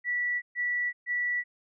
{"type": "tone bursts", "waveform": "sine", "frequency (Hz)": 1950, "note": "B6", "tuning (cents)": -23, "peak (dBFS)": -26, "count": 3, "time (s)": [0.04, 1.44], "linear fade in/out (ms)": 50, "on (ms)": 380, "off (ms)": 130, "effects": []}